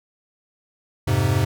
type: chord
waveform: square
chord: F minor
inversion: none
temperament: equal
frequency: 87.31 / 103.83 / 130.81 Hz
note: F2 / Ab2 / C3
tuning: 0 / 0 / 0 cents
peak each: -26 / -21 / -22 dBFS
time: 1.07-1.45 s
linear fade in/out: 10 ms
effects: none